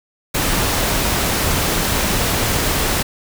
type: noise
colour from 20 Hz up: pink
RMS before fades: -18 dBFS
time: 0.34-3.03 s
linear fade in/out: 10 ms
effects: none